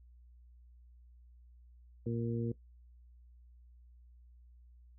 harmonic tone, 116.54 Hz, A#2, in tune, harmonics 1 / 2 / 3 / 4, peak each -36 / -37 / -41 / -41 dBFS, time 2.06-2.52 s, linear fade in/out 5 ms, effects noise-tail reverb RT60 0.1 s tail -17 dB re dry + added 60 Hz sine -56 dBFS peak until 4.98 s

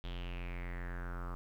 square tone with low-pass filter sweep, 43.86 Hz, F1, 8 cents sharp, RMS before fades -41 dBFS, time 0.04-1.35 s, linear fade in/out 0 ms, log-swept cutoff 3400 to 1200 Hz, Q 5.8, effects 11-bit

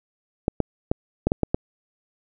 clicks, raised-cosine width 2 ms, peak -6 dBFS, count 7, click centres 0.481 / 0.603 / 0.915 / 1.27 / 1.319 / 1.433 / 1.545 s, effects none

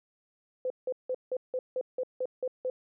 sine tone bursts, 510 Hz, C5, 44 cents flat, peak -28 dBFS, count 10, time 0.65-2.7 s, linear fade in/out 2 ms, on 52 ms, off 170 ms, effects none

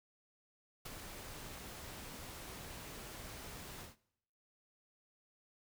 pink noise with ADSR envelope, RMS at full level -45 dBFS, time 0.85-3.96 s, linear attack 9 ms, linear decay 33 ms, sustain -4 dB, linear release 150 ms, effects noise-tail reverb RT60 0.8 s tail -22 dB re dry

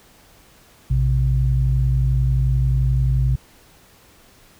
sine tone pair together, 58.62 / 130 Hz, A#1 / C3, +10 / -11 cents, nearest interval octave + major second, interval 1379 cents, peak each -17 dBFS, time 0.9-3.36 s, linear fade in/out 10 ms, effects tanh soft clip ceiling -7 dBFS + pink hiss -51 dBFS RMS until 4.59 s

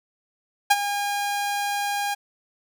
sawtooth tone with ADSR envelope, 812 Hz, G#5, 39 cents flat, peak -8 dBFS, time 0.7-2.15 s, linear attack 11 ms, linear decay 36 ms, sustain -12 dB, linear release 17 ms, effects none

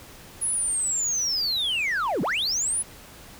sine linear two-way sweep, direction down then up, 10548 to 138.5 to 10548 Hz, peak -20 dBFS, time 0.41-2.83 s, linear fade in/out 20 ms, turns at 2.22 s, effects tanh soft clip ceiling -22 dBFS + pink hiss -46 dBFS RMS until 3.39 s

